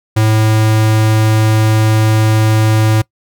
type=tone; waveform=square; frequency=109.2 Hz; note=A2; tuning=13 cents flat; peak=-9 dBFS; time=0.16-3.02 s; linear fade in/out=10 ms; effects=noise-tail reverb RT60 0.1 s tail -23 dB re dry